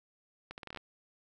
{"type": "accelerating click train", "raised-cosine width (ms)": 0.3, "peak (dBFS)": -27, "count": 9, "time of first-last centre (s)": [0.51, 0.773], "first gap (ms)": 69, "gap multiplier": 0.77, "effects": []}